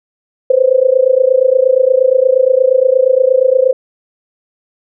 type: tone with amplitude modulation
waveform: sine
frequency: 518 Hz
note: C5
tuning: 17 cents flat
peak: -3 dBFS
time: 0.5-3.73 s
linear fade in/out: 5 ms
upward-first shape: sine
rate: 28.5 Hz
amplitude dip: 90%
effects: none